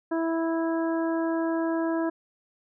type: harmonic tone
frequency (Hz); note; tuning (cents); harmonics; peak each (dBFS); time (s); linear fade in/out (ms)
328.4; E4; -6; 1 / 2 / 3 / 4 / 5; -25 / -31 / -35 / -41 / -39; 0.11-2.1; 10
effects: none